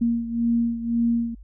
sine beating tone pair, 233.1 / 235 Hz, A#3 / A#3, 0 / +14 cents, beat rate 1.9 Hz, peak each -21 / -26 dBFS, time 0.01-1.35 s, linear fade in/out 10 ms, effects added 50 Hz sine -41 dBFS peak until 1.43 s

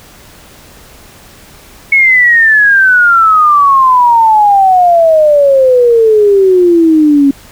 sine exponential sweep, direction down, 2208 to 273.6 Hz, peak -3 dBFS, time 1.92-7.31 s, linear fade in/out 5 ms, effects pink hiss -37 dBFS RMS until 7.51 s

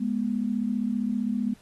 sine tone pair together, 208.1 / 243.4 Hz, G#3 / B3, +4 / -25 cents, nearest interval minor third, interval 271 cents, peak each -27 dBFS, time 0-1.54 s, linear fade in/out 10 ms, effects pink hiss -59 dBFS RMS until 1.61 s + AAC 32 kbps

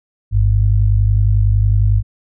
sine tone pair together, 50.95 / 101.9 Hz, G#1 / G#2, -32 / -32 cents, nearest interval octave, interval 1200 cents, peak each -13 / -12 dBFS, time 0.31-2.03 s, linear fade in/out 50 ms, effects none

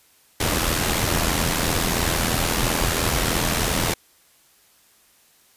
pink noise with amplitude modulation, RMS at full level -19 dBFS, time 0.4-3.94 s, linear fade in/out 5 ms, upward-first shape sine, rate 83 Hz, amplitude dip 60%, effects white hiss -57 dBFS RMS until 5.56 s + resampled to 32000 Hz

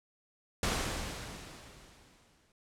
pink noise with exponential decay, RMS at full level -30 dBFS, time 0.63-2.52 s, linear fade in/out 2 ms, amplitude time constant 410 ms, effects low-pass 9000 Hz 12 dB/octave

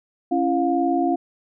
sine tone cluster, 274.7 / 336.1 / 709 Hz, C#4 / E4 / F5, -16 / +34 / +26 cents, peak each -22 dBFS, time 0.31-1.16 s, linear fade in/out 10 ms, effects none

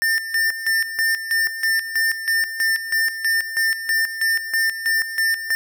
square tone with tremolo, 1799 Hz, A6, 38 cents sharp, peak -17 dBFS, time 0.02-5.55 s, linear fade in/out 0 ms, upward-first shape square, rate 3.1 Hz, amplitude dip 70%, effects none

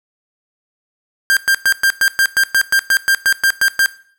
45% pulse tone bursts, 1590 Hz, G6, 24 cents sharp, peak -10 dBFS, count 15, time 1.3-3.86 s, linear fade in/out 0 ms, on 68 ms, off 110 ms, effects noise-tail reverb RT60 0.5 s tail -17 dB re dry

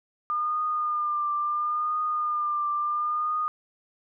sine tone with vibrato, 1207 Hz, D6, 47 cents sharp, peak -24 dBFS, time 0.3-3.48 s, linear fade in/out 0 ms, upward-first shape triangle, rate 0.73 Hz, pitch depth 39 cents each way, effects none

